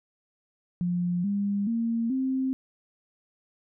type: tone with pitch steps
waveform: sine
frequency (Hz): 176.4 / 201.5 / 230.1 / 262.8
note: F3 / G3 / A#3 / C4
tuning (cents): +18 / +48 / -22 / +8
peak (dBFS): -24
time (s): 0.81-2.53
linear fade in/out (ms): 0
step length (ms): 430
effects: none